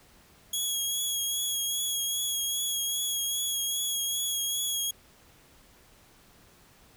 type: tone with vibrato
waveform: 15% pulse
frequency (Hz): 3322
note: G#7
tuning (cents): 0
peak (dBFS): -21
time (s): 0.53-4.91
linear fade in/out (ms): 5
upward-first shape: triangle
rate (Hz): 2.5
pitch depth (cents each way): 30
effects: pink hiss -58 dBFS RMS until 6.96 s